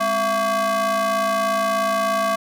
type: ring-modulated tone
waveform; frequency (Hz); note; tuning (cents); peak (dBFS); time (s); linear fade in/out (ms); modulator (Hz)
square; 232.1; A#3; -7; -16; 0-2.36; 10; 900
effects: none